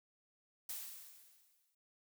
blue noise with exponential decay, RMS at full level -42 dBFS, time 0.69-1.75 s, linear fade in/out 5 ms, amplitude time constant 230 ms, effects noise-tail reverb RT60 0.1 s tail -26 dB re dry

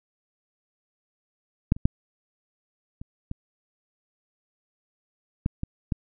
clicks, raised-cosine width 5 ms, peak -6 / -25 / -6 / -25 / -19 / -11 / -16 / -12 dBFS, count 8, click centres 1.721 / 1.765 / 1.855 / 3.015 / 3.314 / 5.461 / 5.634 / 5.922 s, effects none

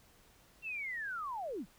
sine linear sweep, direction down, 2740 to 147.2 Hz, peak -37 dBFS, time 0.62-1.66 s, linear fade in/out 50 ms, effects pink hiss -64 dBFS RMS until 1.78 s

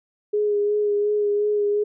sine tone with vibrato, 414.7 Hz, G#4, 3 cents flat, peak -18 dBFS, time 0.33-1.84 s, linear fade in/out 10 ms, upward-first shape sine, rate 2.8 Hz, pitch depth 21 cents each way, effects none

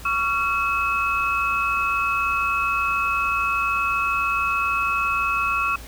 sine tone cluster, 1123 / 1370 / 2574 Hz, C#6 / F6 / E7, +22 / -34 / -42 cents, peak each -24 dBFS, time 0.05-5.76 s, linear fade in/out 5 ms, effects added 57 Hz sine -39 dBFS peak until 5.87 s + pink hiss -42 dBFS RMS until 5.87 s

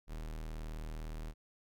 45% pulse tone, 39.09 Hz, D#1, 9 cents sharp, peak -40 dBFS, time 0.07-1.34 s, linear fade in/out 50 ms, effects none

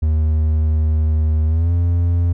triangle tone with pitch glide, 77.78 to 86.3 Hz, D#2 to F2, 0 to -20 cents, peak -11 dBFS, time 0.02-2.33 s, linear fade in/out 10 ms, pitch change +180 cents, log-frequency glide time 1.46-1.72 s, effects none

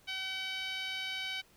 10% pulse tone with band-pass filter, 761 Hz, F#5, 48 cents sharp, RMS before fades -38 dBFS, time 0.07-1.42 s, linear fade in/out 20 ms, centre 2800 Hz, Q 1.4, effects pink hiss -64 dBFS RMS until 1.56 s

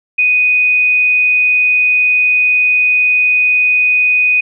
sine tone, 2489 Hz, D#7, in tune, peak -8 dBFS, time 0.18-4.41 s, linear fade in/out 10 ms, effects none

